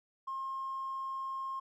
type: tone with tanh clipping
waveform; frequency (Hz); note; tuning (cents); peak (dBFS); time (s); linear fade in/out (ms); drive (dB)
triangle; 1069; C6; +37; -35; 0.27-1.6; 10; 1
effects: none